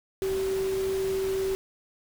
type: tone in noise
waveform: sine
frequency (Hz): 383.7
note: G4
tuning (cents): -37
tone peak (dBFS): -25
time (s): 0.22-1.55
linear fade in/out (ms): 0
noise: pink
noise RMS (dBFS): -39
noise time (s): 0.22-1.55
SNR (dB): +11
effects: none